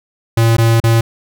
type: tone with dropouts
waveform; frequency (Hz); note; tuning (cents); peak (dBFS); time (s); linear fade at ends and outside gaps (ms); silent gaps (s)
square; 114.5; A#2; -31; -9; 0.37-1.01; 5; 0.568-0.582 / 0.802-0.838
effects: none